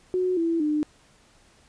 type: tone with pitch steps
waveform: sine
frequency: 366.8 / 332.5 / 301.4 Hz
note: F#4 / E4 / D4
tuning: -15 / +15 / +45 cents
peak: -21 dBFS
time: 0.14-0.83 s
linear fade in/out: 0 ms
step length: 230 ms
effects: pink hiss -58 dBFS RMS until 1.68 s + resampled to 22050 Hz